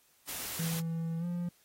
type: noise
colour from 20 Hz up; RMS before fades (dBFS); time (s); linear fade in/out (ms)
white; -39; 0.27-0.81; 20
type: tone with pitch glide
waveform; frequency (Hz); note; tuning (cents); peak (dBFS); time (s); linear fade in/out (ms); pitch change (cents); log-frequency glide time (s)
triangle; 164.81 to 174.61; E3 to F3; 0 to 0; -30; 0.59-1.49; 5; +100; 1.19-1.25
effects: white hiss -67 dBFS RMS until 1.64 s + AAC 48 kbps